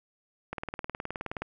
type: click train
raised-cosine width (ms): 0.5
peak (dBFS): -19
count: 18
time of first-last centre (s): 0.53-1.42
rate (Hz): 19.1
effects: none